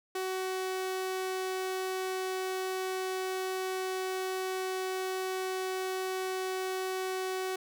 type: tone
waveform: sawtooth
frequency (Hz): 375.1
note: F#4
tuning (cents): +24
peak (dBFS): -28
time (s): 0.15-7.56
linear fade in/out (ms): 5
effects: none